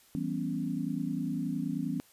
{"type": "chord", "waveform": "sine", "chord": "C# half-diminished seventh", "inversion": "first", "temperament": "equal with one note detuned", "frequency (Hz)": [164.81, 193.86, 246.9, 277.2], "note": ["E3", "G3", "B3", "C#4"], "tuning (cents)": [0, -19, 0, 0], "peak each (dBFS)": [-36, -37, -35, -35], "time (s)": [0.15, 2], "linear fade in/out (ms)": 0, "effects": ["white hiss -61 dBFS RMS until 2.12 s", "resampled to 32000 Hz"]}